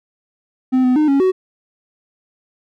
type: tone with pitch steps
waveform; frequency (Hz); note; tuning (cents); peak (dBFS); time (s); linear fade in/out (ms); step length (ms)
triangle; 257.6 / 252.6 / 305 / 276.6 / 374.2; C4 / B3 / D#4 / C#4 / F#4; -27 / +39 / -34 / -4 / +20; -9; 0.72-1.32; 20; 120
effects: none